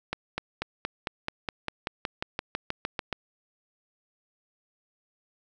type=accelerating click train; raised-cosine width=0.3 ms; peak=-13 dBFS; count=17; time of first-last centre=0.13-3.127 s; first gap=250 ms; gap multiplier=0.96; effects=none